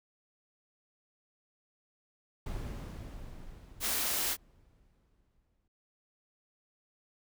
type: noise with exponential decay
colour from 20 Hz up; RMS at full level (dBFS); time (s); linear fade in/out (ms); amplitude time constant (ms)
brown; -36; 2.46-5.68; 5; 700
type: band-stop noise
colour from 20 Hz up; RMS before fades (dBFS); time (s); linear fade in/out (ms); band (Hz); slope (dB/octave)
white; -32; 3.8-4.37; 50; 110 to 190; 96
effects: none